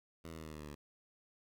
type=tone with pitch steps; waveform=10% pulse; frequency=82.5 / 80.85 / 79.23 / 77.65 / 76.09 / 74.57 / 73.08 Hz; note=E2 / E2 / D#2 / D#2 / D#2 / D2 / D2; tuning=+2 / -33 / +32 / -3 / -38 / +27 / -8 cents; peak=-38 dBFS; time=0.24-0.751 s; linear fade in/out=10 ms; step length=73 ms; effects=12-bit